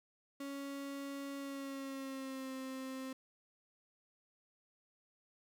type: tone with pitch glide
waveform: 35% pulse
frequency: 278.3 to 263 Hz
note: C#4 to C4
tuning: +7 to +9 cents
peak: -40 dBFS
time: 0.4-3.13 s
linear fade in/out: 5 ms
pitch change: -98 cents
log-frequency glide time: 1.37-2.53 s
effects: none